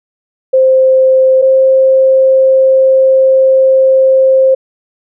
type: tone pair in turn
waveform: sine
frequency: 523.3 / 528.2 Hz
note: C5 / C5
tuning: 0 / +16 cents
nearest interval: unison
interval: 16 cents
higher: second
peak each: -4 dBFS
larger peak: neither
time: 0.53-1.42 / 1.42-4.55 s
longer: second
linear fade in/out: 10 ms
effects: none